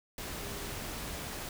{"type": "tone in noise", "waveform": "sine", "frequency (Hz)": 404.3, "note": "G#4", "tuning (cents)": -46, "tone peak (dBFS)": -47, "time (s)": [0.42, 0.73], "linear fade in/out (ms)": 2, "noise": "pink", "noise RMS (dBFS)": -40, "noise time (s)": [0.18, 1.49], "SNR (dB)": -10, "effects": []}